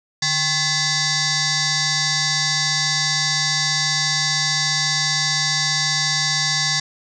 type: tone with frequency modulation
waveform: sine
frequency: 147.5 Hz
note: D3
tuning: 8 cents sharp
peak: -17 dBFS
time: 0.22-6.8 s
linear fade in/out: 5 ms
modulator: 934 Hz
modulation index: 6.5
effects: none